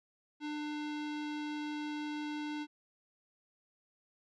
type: tone with low-pass filter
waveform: square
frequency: 299 Hz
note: D4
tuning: 31 cents sharp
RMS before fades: -39 dBFS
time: 0.4-2.67 s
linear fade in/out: 50 ms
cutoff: 3900 Hz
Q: 1.4
effects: none